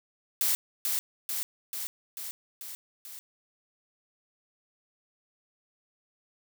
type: noise with echo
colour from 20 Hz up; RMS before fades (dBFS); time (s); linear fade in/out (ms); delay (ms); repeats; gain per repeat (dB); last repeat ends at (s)
blue; -26; 0.41-0.55; 0; 440; 6; -3; 3.19
effects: none